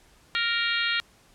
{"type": "harmonic tone", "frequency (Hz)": 466.2, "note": "A#4", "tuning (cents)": 0, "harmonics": [3, 4, 5, 6, 7, 8, 9], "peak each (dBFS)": [-29, -30, -31, -32, -32, -33, -34], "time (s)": [0.35, 1], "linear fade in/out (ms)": 0, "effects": ["pink hiss -58 dBFS RMS until 1.34 s", "low-pass 11000 Hz 12 dB/octave"]}